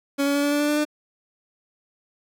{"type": "tone with pitch steps", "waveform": "30% pulse", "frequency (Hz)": [280, 282.8, 285.6, 288.4, 291.2, 294.1, 297, 299.9], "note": ["C#4", "C#4", "D4", "D4", "D4", "D4", "D4", "D4"], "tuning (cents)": [18, 35, -48, -31, -15, 3, 20, 36], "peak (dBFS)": -17, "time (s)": [0.18, 0.852], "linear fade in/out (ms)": 20, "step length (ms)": 84, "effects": []}